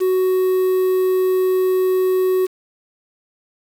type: tone with quantisation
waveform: triangle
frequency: 371.8 Hz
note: F#4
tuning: 8 cents sharp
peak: -12 dBFS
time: 0-2.47 s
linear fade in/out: 20 ms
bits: 6
effects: none